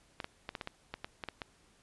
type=clicks; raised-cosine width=0.3 ms; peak=-22 dBFS; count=11; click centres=0.202 / 0.244 / 0.491 / 0.552 / 0.612 / 0.674 / 0.94 / 1.045 / 1.238 / 1.287 / 1.418 s; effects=pink hiss -66 dBFS RMS until 1.82 s + resampled to 24000 Hz